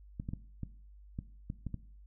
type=clicks; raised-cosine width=5 ms; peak=-25 dBFS; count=8; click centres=0.199 / 0.289 / 0.335 / 0.633 / 1.189 / 1.501 / 1.667 / 1.743 s; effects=noise-tail reverb RT60 0.5 s tail -17 dB re dry + added 50 Hz sine -52 dBFS peak until 2.06 s